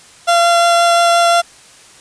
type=tone with vibrato; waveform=30% pulse; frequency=686 Hz; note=F5; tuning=31 cents flat; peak=-6 dBFS; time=0.27-1.42 s; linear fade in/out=20 ms; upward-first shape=triangle; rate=5.7 Hz; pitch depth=8 cents each way; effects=white hiss -42 dBFS RMS until 2 s + resampled to 22050 Hz